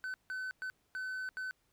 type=tone bursts at uneven times; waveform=triangle; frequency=1516 Hz; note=F#6; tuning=42 cents sharp; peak=-35 dBFS; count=5; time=0.04-0.14 / 0.3-0.51 / 0.62-0.7 / 0.95-1.29 / 1.37-1.51 s; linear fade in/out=0 ms; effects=pink hiss -75 dBFS RMS until 1.72 s